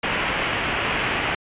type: low-pass noise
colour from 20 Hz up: white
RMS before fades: -24 dBFS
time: 0.03-1.35 s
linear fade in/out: 5 ms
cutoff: 3000 Hz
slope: 48 dB/octave
effects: resampled to 8000 Hz